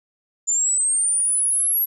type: linear sweep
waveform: sine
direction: up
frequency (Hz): 7040 to 11660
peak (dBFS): -17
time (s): 0.47-1.86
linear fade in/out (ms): 20
effects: none